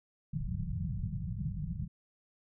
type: low-pass noise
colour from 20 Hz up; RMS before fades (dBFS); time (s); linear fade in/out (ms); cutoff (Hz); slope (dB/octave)
white; -36; 0.33-1.88; 10; 190; 96
effects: none